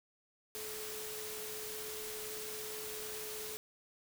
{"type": "tone in noise", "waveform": "sine", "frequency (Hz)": 430.1, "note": "A4", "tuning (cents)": -39, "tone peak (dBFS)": -46, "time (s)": [0.55, 3.57], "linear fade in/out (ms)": 0, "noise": "white", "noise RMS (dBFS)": -44, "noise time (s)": [0.55, 3.57], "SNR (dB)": -5, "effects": []}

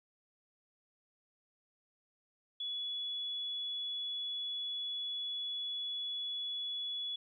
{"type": "tone", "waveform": "sine", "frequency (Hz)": 3400, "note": "G#7", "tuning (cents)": 40, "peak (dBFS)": -36, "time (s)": [2.6, 7.16], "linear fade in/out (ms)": 5, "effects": ["13-bit"]}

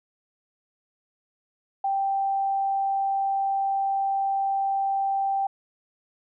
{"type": "tone", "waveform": "sine", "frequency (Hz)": 784, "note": "G5", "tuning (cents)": 0, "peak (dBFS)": -22, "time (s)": [1.84, 5.47], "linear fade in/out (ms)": 5, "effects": []}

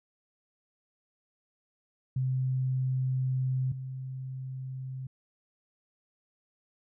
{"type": "tone pair in turn", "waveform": "sine", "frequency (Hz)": [129.9, 130.88], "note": ["C3", "C3"], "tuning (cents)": [-12, 1], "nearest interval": "unison", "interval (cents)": 13, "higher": "second", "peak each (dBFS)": [-26, -35], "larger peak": "first", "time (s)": [[2.16, 3.72], [3.72, 5.07]], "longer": "first", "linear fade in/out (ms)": 5, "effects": []}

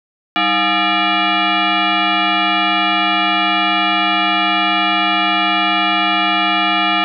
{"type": "tone with frequency modulation", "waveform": "sine", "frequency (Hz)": 830, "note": "G#5", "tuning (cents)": -1, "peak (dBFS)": -12, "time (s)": [0.36, 7.04], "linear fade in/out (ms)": 0, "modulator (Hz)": 513, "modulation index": 4.7, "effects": []}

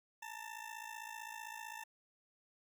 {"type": "ring-modulated tone", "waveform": "20% pulse", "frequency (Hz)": 892, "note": "A5", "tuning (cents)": 23, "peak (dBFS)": -38, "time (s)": [0.22, 1.84], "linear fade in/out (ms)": 5, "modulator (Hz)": 27.8, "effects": []}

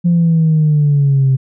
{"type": "exponential sweep", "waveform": "sine", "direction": "down", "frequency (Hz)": [174.61, 131.3], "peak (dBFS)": -7, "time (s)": [0.04, 1.37], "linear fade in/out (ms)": 20, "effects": ["tanh soft clip ceiling -5 dBFS"]}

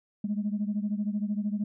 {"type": "beating tone pair", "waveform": "sine", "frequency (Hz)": [203.9, 216.9], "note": ["G#3", "A3"], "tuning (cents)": [-32, -25], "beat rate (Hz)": 13, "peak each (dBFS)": [-28, -31], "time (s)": [0.24, 1.64], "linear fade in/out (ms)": 5, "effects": ["tanh soft clip ceiling -21 dBFS"]}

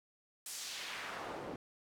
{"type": "noise with band-pass filter sweep", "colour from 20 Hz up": "pink", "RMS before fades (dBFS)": -44, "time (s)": [0.46, 1.56], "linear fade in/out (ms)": 2, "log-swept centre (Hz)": [9200, 360], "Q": 1.1, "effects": []}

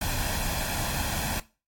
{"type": "noise with comb filter", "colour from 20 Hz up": "pink", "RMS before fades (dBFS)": -29, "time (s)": [0.01, 1.4], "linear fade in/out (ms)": 5, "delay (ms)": 1.2, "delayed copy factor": 0.6, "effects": ["noise-tail reverb RT60 0.3 s tail -18 dB re dry", "AAC 64 kbps"]}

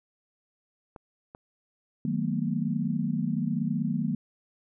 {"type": "clicks", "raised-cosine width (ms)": 1, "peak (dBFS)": -29, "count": 2, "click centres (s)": [0.962, 1.349]}
{"type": "chord", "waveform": "sine", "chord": "B dominant seventh", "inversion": "first", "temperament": "equal with one note detuned", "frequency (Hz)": [155.56, 185, 220, 241], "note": ["D#3", "F#3", "A3", "B3"], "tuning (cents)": [0, 0, 0, -42], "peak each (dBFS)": -31, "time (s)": [2.05, 4.15], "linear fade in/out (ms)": 2}
{"effects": []}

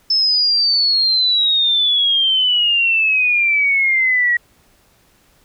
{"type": "exponential sweep", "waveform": "sine", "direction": "down", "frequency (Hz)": [5274, 1903], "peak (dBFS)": -12, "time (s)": [0.1, 4.37], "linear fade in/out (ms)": 5, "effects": ["pink hiss -55 dBFS RMS until 5.44 s"]}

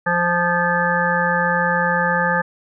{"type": "harmonic tone with a mistuned harmonic", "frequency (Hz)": 174.61, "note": "F3", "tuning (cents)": 0, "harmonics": [1, 3, 5, 7, 9, 10], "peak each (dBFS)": [-24, -23, -22, -24, -24, -21], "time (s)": [0.06, 2.42], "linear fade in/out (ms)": 10, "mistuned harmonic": 10, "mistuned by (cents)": -16, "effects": []}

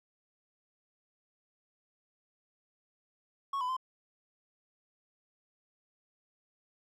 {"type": "tone with pitch steps", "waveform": "triangle", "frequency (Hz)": [1104, 1001, 1035], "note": ["C#6", "B5", "C6"], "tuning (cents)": [-7, 23, -19], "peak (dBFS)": -29, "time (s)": [3.53, 3.767], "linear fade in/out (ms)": 5, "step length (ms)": 79, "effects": []}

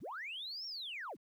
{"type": "linear two-way sweep", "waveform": "sine", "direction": "up then down", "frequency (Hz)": [42.34, 5588, 81.4], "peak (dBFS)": -40, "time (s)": [0, 1.17], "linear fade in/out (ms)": 50, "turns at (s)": 0.66, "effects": ["tanh soft clip ceiling -36 dBFS", "12-bit"]}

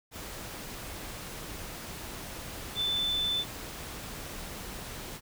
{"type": "tone in noise", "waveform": "sine", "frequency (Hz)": 3520, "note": "A7", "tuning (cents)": 0, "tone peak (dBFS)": -27, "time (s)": [2.75, 3.45], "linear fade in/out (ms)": 50, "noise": "pink", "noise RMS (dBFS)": -41, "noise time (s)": [0.11, 5.21], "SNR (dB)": 11, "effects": []}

